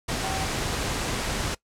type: tone in noise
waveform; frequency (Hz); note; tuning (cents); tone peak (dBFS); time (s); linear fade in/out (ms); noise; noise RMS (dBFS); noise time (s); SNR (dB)
sine; 767; G5; -38; -31; 0.23-0.45; 10; pink; -28; 0.08-1.55; -6
effects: noise-tail reverb RT60 0.1 s tail -21 dB re dry + low-pass 9000 Hz 12 dB/octave